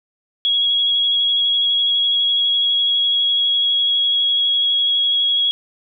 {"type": "tone with vibrato", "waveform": "sine", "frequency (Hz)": 3320, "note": "G#7", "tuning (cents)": -1, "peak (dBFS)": -14, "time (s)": [0.45, 5.51], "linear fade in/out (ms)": 0, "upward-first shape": "sine", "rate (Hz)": 12, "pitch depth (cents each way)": 13, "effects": []}